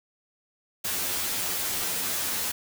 white noise with comb filter, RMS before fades -29 dBFS, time 0.84-2.52 s, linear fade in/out 10 ms, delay 11 ms, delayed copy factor +1, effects none

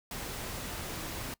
sine tone in noise, 323.2 Hz, E4, 34 cents flat, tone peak -47 dBFS, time 0.93-1.14 s, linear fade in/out 2 ms, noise pink, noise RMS -39 dBFS, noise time 0.11-1.34 s, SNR -11 dB, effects noise-tail reverb RT60 0.1 s tail -22 dB re dry

